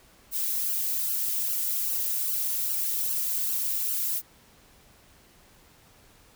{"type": "noise with flanger", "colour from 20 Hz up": "violet", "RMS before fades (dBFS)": -28, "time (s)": [0.31, 4.22], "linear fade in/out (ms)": 50, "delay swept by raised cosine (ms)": [0.68, 2.98], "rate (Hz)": 2.5, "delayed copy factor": 0.85, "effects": ["pink hiss -57 dBFS RMS until 6.35 s"]}